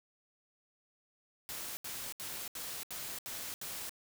white noise bursts, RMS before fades -42 dBFS, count 7, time 1.49-3.894 s, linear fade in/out 0 ms, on 280 ms, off 74 ms, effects none

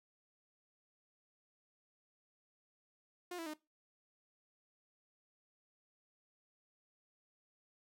sawtooth tone with pitch steps, 355.8 / 330.1 / 306.2 Hz, F4 / E4 / D#4, +32 / +2 / -28 cents, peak -38 dBFS, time 3.31-3.538 s, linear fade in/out 5 ms, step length 76 ms, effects noise-tail reverb RT60 0.2 s tail -18 dB re dry

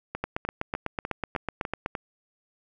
two click trains, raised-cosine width 0.5 ms, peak -16 / -13 dBFS, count 7 / 14, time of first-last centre 0.15-1.952 / 0.24-1.861 s, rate 3.33 / 8.02 Hz, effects none

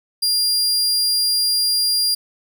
sawtooth tone, 4800 Hz, D8, 37 cents sharp, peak -13 dBFS, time 0.22-2.15 s, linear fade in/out 10 ms, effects none

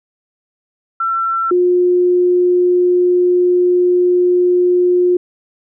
sine tone pair in turn, 1347 / 357.7 Hz, E6 / F4, +37 / +41 cents, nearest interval octave + major seventh, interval 2296 cents, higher first, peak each -14 / -9 dBFS, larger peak second, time 1-1.51 / 1.51-5.17 s, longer second, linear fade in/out 5 ms, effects none

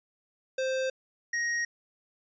square tone pair in turn, 523.3 / 1878.9 Hz, C5 / A#6, 0 / +13 cents, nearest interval octave + minor seventh, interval 2213 cents, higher second, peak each -28 dBFS, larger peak neither, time 0.58-0.9 / 1.33-1.65 s, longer neither, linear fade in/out 5 ms, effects resampled to 16000 Hz

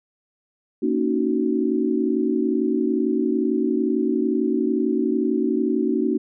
sine chord, D# minor seventh, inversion second, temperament just, 233.3 / 280 / 311.1 / 373.4 Hz, A#3 / C#4 / D#4 / F#4, +2 / +18 / 0 / +16 cents, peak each -24 dBFS, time 0.82-6.18 s, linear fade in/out 10 ms, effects none

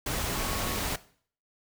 sine tone in noise, 1108 Hz, C#6, 1 cent flat, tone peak -41 dBFS, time 0.35-0.78 s, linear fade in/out 5 ms, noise pink, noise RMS -31 dBFS, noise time 0.06-0.96 s, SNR -13 dB, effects noise-tail reverb RT60 0.5 s tail -17 dB re dry

